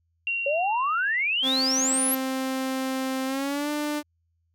sine tone with exponential decay, 2752 Hz, F7, 26 cents flat, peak -23 dBFS, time 0.27-2.21 s, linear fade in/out 1 ms, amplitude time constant 420 ms
sine exponential sweep, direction up, 542 to 11940 Hz, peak -22 dBFS, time 0.46-2.15 s, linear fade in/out 5 ms
sawtooth tone with pitch glide, 263 to 296.9 Hz, C4 to D4, +9 to +19 cents, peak -22 dBFS, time 1.42-4.03 s, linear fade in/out 50 ms, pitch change +210 cents, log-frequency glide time 3.26-3.7 s
effects added 83 Hz sine -68 dBFS peak until 4.54 s

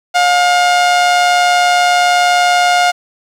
sawtooth tone with amplitude modulation, 712 Hz, F5, 33 cents sharp, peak -3 dBFS, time 0.14-2.92 s, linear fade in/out 20 ms, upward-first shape sine, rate 141 Hz, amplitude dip 35%, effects low-pass 7000 Hz 12 dB/octave + 7-bit

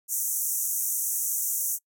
white band-pass noise, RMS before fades -28 dBFS, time 0.08-1.79 s, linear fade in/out 50 ms, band 5900 to 16000 Hz, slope 96 dB/octave, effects noise-tail reverb RT60 0.1 s tail -25 dB re dry

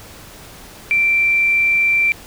sine tone, 2349 Hz, D7, in tune, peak -12 dBFS, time 0.91-2.12 s, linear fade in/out 0 ms, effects pink hiss -39 dBFS RMS until 2.26 s

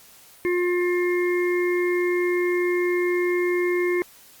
harmonic tone, 355.1 Hz, F4, 29 cents sharp, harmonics 1 / 3 / 5 / 6, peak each -20 / -35 / -34 / -29 dBFS, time 0.45-4.02 s, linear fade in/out 0 ms, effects white hiss -50 dBFS RMS until 4.4 s + Opus 48 kbps

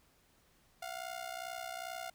sawtooth ring-modulated tone, 707 Hz, F5, 21 cents sharp, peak -34 dBFS, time 0.82-2.1 s, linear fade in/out 5 ms, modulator 31.2 Hz, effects pink hiss -69 dBFS RMS until 2.14 s

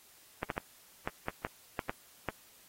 clicks, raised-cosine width 0.5 ms, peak -18 dBFS, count 9, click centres 0.431 / 0.502 / 0.579 / 1.075 / 1.284 / 1.449 / 1.792 / 1.895 / 2.287 s, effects white hiss -60 dBFS RMS until 2.68 s + AAC 48 kbps

